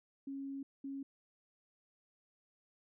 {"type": "tone bursts at uneven times", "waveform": "sine", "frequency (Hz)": 274.4, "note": "C#4", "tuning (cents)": -17, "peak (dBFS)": -40, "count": 2, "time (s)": [[0.27, 0.63], [0.84, 1.03]], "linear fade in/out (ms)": 5, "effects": []}